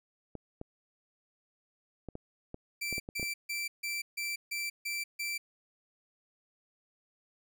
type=clicks; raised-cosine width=2 ms; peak=-27 dBFS; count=10; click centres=0.353 / 0.614 / 2.087 / 2.154 / 2.544 / 2.927 / 2.981 / 3.089 / 3.197 / 3.229 s
type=tone bursts; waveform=sawtooth; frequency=2339 Hz; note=D7; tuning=8 cents flat; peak=-30 dBFS; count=8; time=2.81-5.38 s; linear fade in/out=10 ms; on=190 ms; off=150 ms
effects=none